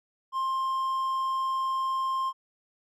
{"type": "tone", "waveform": "triangle", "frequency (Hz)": 1057, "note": "C6", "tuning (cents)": 17, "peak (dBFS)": -24, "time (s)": [0.32, 2.33], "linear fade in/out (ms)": 50, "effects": []}